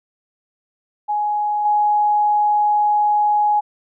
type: tone with level steps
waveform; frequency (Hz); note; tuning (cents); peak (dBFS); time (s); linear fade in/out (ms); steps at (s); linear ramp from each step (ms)
sine; 836; G#5; +11; -17 / -13; 1.08-3.61; 20; 1.65; 5
effects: none